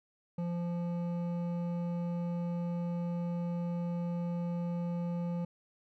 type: tone with hard clipping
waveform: sine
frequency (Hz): 173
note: F3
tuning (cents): -16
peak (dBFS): -34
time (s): 0.38-5.45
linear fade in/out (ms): 5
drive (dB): 10
effects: none